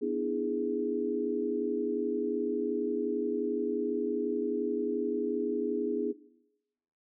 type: chord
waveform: sine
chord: E dominant seventh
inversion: second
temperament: equal with one note detuned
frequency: 246.9 / 297.9 / 329.6 / 415.3 Hz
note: B3 / D4 / E4 / G#4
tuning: 0 / +25 / 0 / 0 cents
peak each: -35 / -35 / -36 / -31 dBFS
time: 0.01-6.13 s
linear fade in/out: 20 ms
effects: noise-tail reverb RT60 1.0 s tail -22 dB re dry